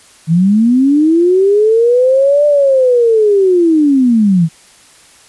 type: linear two-way sweep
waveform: sine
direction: up then down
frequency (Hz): 155.56 to 593 to 155.56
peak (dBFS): -6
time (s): 0.27-4.49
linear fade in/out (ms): 50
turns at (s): 2.46
effects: white hiss -43 dBFS RMS until 5.28 s + resampled to 24000 Hz